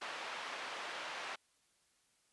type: band-pass noise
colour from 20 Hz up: pink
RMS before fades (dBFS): -44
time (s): 0.01-1.36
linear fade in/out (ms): 10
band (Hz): 760 to 3300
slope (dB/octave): 12
effects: white hiss -74 dBFS RMS until 2.32 s + resampled to 24000 Hz